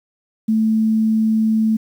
sine tone, 220 Hz, A3, in tune, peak -13 dBFS, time 0.48-1.77 s, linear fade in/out 10 ms, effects 8-bit

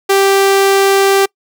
sawtooth tone, 392 Hz, G4, in tune, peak -4 dBFS, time 0.09-1.26 s, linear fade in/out 10 ms, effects noise-tail reverb RT60 0.1 s tail -26 dB re dry

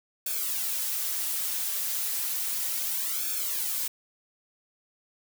blue noise with flanger, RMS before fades -30 dBFS, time 0.26-3.88 s, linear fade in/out 5 ms, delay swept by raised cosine 1 to 6.5 ms, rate 0.33 Hz, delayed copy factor -0.95, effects none

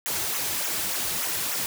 white noise with flanger, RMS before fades -28 dBFS, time 0.06-1.66 s, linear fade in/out 0 ms, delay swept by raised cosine 0.21 to 4.31 ms, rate 3.4 Hz, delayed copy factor -0.8, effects none

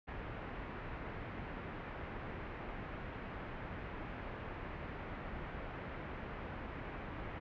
pink low-pass noise, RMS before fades -45 dBFS, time 0.07-7.4 s, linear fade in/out 20 ms, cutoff 2300 Hz, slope 24 dB/octave, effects none

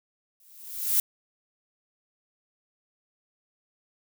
violet noise with exponential growth, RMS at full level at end -20 dBFS, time 0.4-1 s, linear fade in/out 2 ms, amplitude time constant 130 ms, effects none

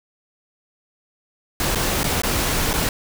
pink noise with dropouts, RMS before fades -21 dBFS, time 1.6-2.89 s, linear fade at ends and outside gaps 2 ms, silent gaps 1.75-1.756 / 2.033-2.041 / 2.219-2.234 / 2.732-2.737 s, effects none

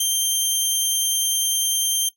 15% pulse tone, 3155 Hz, G7, 10 cents sharp, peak -11 dBFS, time 0-2.09 s, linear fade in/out 5 ms, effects noise-tail reverb RT60 0.1 s tail -17 dB re dry

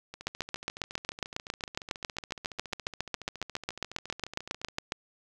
two click trains, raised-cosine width 0.2 ms, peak -13 / -24 dBFS, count 35 / 66, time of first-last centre 0.27-4.921 / 0.14-4.685 s, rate 7.31 / 14.3 Hz, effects none

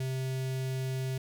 square tone with notch filter, 131.1 Hz, C3, 4 cents sharp, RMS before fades -33 dBFS, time 0-1.18 s, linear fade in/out 5 ms, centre 1100 Hz, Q 1.1, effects none

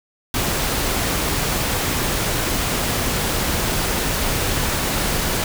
pink noise, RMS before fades -21 dBFS, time 0.34-5.44 s, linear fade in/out 2 ms, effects none

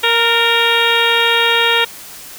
harmonic tone with a mistuned harmonic, 466.2 Hz, A#4, in tune, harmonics 1 / 2 / 3 / 4 / 5 / 6 / 7 / 8, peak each -19 / -19 / -19 / -19 / -19 / -19 / -19 / -19 dBFS, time 0.03-1.85 s, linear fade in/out 10 ms, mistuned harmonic 4, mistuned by -33 cents, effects white hiss -34 dBFS RMS until 2.38 s

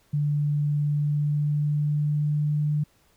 sine tone with pitch glide, 146.9 to 149.3 Hz, D3 to D3, +1 to +29 cents, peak -21 dBFS, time 0.13-2.84 s, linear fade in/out 10 ms, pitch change +28 cents, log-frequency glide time 0.81-2.7 s, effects pink hiss -63 dBFS RMS until 3.16 s

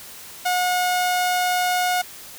sawtooth tone, 724 Hz, F#5, 38 cents flat, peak -15 dBFS, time 0.45-2.02 s, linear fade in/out 10 ms, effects white hiss -40 dBFS RMS until 2.38 s

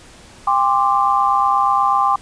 sine chord, G suspended fourth, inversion none, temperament equal with one note detuned, 800.5 / 1046.5 / 1174.7 Hz, G5 / C6 / D6, +36 / 0 / 0 cents, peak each -17 dBFS, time 0.47-2.16 s, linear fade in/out 5 ms, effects pink hiss -43 dBFS RMS until 2.21 s + resampled to 22050 Hz

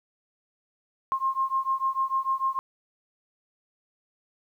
sine beating tone pair, 1063 / 1069.7 Hz, C6 / C6, +27 / +38 cents, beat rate 6.7 Hz, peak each -27 dBFS, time 1.12-2.59 s, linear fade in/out 0 ms, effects 10-bit

